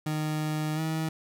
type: tone with pitch glide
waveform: 30% pulse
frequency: 153.8 to 159.13 Hz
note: D#3 to D#3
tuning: -20 to +39 cents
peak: -25 dBFS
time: 0.06-1.09 s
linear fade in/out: 5 ms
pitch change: +59 cents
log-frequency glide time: 0.75-0.8 s
effects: none